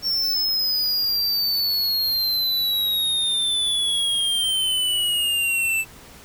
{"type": "exponential sweep", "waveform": "square", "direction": "down", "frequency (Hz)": [5470, 2637], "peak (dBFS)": -20, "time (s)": [0.02, 5.85], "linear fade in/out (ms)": 50, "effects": ["pink hiss -45 dBFS RMS until 6.24 s"]}